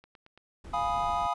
click train, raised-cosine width 0.3 ms, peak -37 dBFS, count 4, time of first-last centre 0.04-0.376 s, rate 8.93 Hz
brown noise, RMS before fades -43 dBFS, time 0.64-1.27 s, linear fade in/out 5 ms
triangle chord, F half-diminished seventh, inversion none, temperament equal, 698.5 / 830.6 / 987.8 / 1244.5 Hz, F5 / Ab5 / Cb6 / Eb6, 0 / 0 / 0 / 0 cents, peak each -30 / -30 / -31 / -30 dBFS, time 0.73-1.34 s, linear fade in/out 10 ms
effects resampled to 24000 Hz

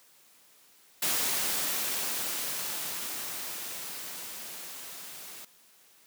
white noise with level ramp, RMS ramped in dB -28 to -45 dBFS, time 1.02-5.45 s, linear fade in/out 5 ms, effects white hiss -60 dBFS RMS until 6.06 s + high-pass 150 Hz 12 dB/octave

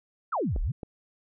sine exponential two-way sweep, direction down then up, 1500 to 31.26 to 169 Hz, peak -25 dBFS, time 0.32-0.72 s, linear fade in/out 10 ms, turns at 0.61 s
clicks, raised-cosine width 2 ms, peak -23 dBFS, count 2, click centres 0.562 / 0.832 s
effects none

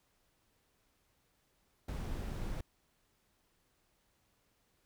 brown noise, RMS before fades -39 dBFS, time 1.88-2.61 s, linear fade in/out 5 ms, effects pink hiss -75 dBFS RMS until 4.85 s

